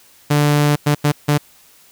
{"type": "tone bursts at uneven times", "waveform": "sawtooth", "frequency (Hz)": 147, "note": "D3", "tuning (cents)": 2, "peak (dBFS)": -8, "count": 4, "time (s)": [[0.3, 0.76], [0.86, 0.95], [1.04, 1.12], [1.28, 1.38]], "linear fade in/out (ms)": 10, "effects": ["white hiss -49 dBFS RMS until 1.91 s"]}